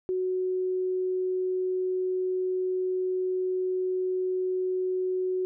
sine tone, 370 Hz, F#4, in tune, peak -25 dBFS, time 0.09-5.45 s, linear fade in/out 0 ms, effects none

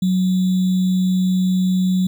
sine tone with sample-and-hold, 185 Hz, F#3, in tune, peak -14 dBFS, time 0.02-2.07 s, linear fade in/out 5 ms, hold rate 3675 Hz, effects none

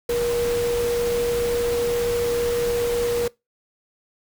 sine tone in noise, 476.3 Hz, A#4, 37 cents sharp, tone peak -20 dBFS, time 0.09-3.28 s, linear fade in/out 5 ms, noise pink, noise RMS -31 dBFS, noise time 0.09-3.28 s, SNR +8 dB, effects noise-tail reverb RT60 0.2 s tail -22 dB re dry

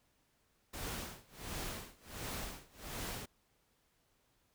pink noise with tremolo, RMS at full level -41 dBFS, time 0.73-3.26 s, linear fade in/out 10 ms, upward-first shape sine, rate 1.4 Hz, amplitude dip 95%, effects pink hiss -75 dBFS RMS until 4.54 s

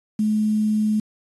sine tone with quantisation, 214 Hz, A3, 48 cents flat, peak -17 dBFS, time 0.19-1 s, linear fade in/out 5 ms, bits 7, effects resampled to 24000 Hz

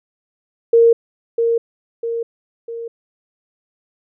sine tone with echo, 463.2 Hz, A#4, 11 cents flat, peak -7 dBFS, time 0.73-0.93 s, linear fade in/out 5 ms, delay 650 ms, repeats 3, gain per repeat -6 dB, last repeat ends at 2.88 s, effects none

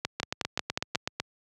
two click trains, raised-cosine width 0.2 ms, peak -11 / -10 dBFS, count 9 / 6, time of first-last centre 0.2-1.2 / 0.05-0.956 s, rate 8 / 5.52 Hz, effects high-pass 80 Hz 12 dB/octave

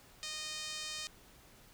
5% pulse tone with band-pass filter, 617 Hz, D#5, 15 cents flat, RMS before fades -42 dBFS, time 0.23-1.07 s, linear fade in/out 0 ms, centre 4600 Hz, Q 0.59, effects pink hiss -60 dBFS RMS until 1.73 s

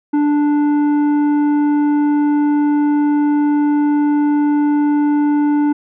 sine tone with tanh clipping, 293.7 Hz, D4, in tune, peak -13 dBFS, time 0.13-5.73 s, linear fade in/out 10 ms, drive 9 dB, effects none

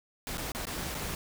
pink noise with dropouts, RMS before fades -36 dBFS, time 0.27-1.15 s, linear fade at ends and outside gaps 1 ms, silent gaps 0.373-0.38 / 0.519-0.548 / 0.654-0.669 / 0.945-0.949 s, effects none

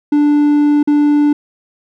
triangle tone with dropouts, 293.7 Hz, D4, in tune, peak -6 dBFS, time 0.12-1.33 s, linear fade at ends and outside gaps 5 ms, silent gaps 0.83-0.874 s, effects none

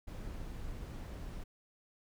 brown noise, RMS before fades -43 dBFS, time 0.07-1.44 s, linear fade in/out 10 ms, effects none

